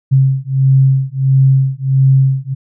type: beating tone pair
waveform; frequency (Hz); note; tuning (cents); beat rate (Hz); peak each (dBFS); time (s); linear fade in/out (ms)
sine; 133.3 / 134.8; C3 / C#3; +33 / -48; 1.5; -11; 0.11-2.55; 20
effects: none

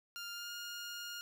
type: tone with pitch glide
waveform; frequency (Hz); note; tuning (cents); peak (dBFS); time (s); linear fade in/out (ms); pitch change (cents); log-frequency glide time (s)
15% pulse; 1400 to 1418.7; F6 to F6; +4 to +27; -36; 0.16-1.21; 0; +23; 0.32-0.51
effects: none

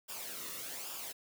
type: noise with flanger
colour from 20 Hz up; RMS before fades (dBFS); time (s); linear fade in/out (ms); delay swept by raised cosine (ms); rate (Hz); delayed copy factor
white; -43; 0.08-1.13; 20; 0.48 to 1.3; 1.2; -0.6
effects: none

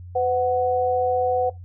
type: tone pair together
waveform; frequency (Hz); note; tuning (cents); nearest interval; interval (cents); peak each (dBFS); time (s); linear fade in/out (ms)
sine; 505.4 / 741; B4 / F#5; +40 / +2; perfect fifth; 662; -21 / -21; 0.15-1.5; 10
effects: noise-tail reverb RT60 0.2 s tail -19 dB re dry + added 89 Hz sine -36 dBFS peak until 1.64 s

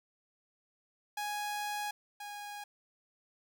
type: tone pair in turn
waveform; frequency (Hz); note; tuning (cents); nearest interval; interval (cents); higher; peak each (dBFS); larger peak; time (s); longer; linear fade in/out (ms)
sawtooth; 830.6 / 823.4; G#5 / G#5; 0 / -15; unison; 15; first; -31 / -38; first; 1.17-1.91 / 2.2-2.64; first; 5
effects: 12-bit

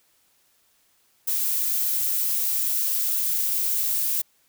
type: noise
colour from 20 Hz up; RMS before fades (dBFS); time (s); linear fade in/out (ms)
violet; -24; 1.27-4.22; 10
effects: white hiss -64 dBFS RMS until 4.48 s

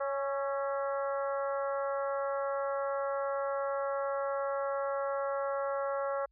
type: harmonic tone with a mistuned harmonic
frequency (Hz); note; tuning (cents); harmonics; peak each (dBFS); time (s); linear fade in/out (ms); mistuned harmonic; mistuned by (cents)
277.2; C#4; 0; 2 / 3 / 4 / 5 / 6 / 7; -32 / -41 / -39 / -40 / -48 / -52; 0-6.26; 10; 5; -40
effects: added 53 Hz sine -67 dBFS peak until 6.31 s

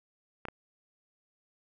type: clicks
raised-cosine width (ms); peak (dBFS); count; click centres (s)
0.5; -22; 2; 0.453 / 0.485
effects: none

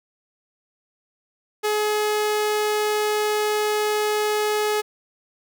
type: tone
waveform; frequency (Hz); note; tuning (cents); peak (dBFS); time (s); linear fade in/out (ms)
sawtooth; 423; G#4; +32; -16; 1.63-4.82; 20
effects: none

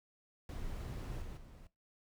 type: noise with level steps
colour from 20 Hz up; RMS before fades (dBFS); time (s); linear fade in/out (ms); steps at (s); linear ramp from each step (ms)
brown; -42 / -46 / -54; 0.49-1.67; 2; 1.22 / 1.37; 2
effects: noise-tail reverb RT60 0.2 s tail -19 dB re dry

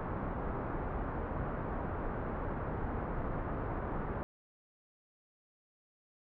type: low-pass noise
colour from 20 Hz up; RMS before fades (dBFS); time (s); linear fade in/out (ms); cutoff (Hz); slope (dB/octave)
pink; -37; 0-4.23; 0; 1400; 24
effects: none

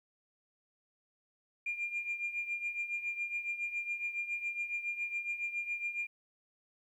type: tone with tremolo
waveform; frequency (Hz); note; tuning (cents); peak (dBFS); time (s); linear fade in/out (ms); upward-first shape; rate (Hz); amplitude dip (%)
sine; 2401; D7; +38; -30; 1.66-6.07; 5; triangle; 7.2; 80
effects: tanh soft clip ceiling -28 dBFS + 12-bit

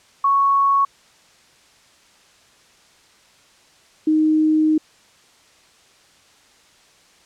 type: tone pair in turn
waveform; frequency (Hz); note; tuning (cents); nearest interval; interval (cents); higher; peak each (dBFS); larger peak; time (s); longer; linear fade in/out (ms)
sine; 1108.7 / 311.1; C#6 / D#4; 0 / 0; octave + minor seventh; 2200; first; -13; neither; 0.24-0.85 / 4.07-4.78; second; 5
effects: white hiss -53 dBFS RMS until 7.25 s + low-pass 7000 Hz 12 dB/octave

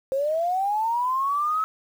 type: linear sweep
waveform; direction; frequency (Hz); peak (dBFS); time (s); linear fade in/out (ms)
sine; up; 523.3 to 1298; -21; 0.12-1.64; 0
effects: 8-bit

